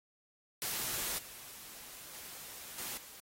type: noise with level steps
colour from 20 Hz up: white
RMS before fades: -37 / -50 / -48 / -41 / -52 dBFS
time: 0.62-3.2 s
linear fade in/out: 0 ms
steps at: 1.18 / 2.13 / 2.78 / 2.97 s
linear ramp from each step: 5 ms
effects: AAC 48 kbps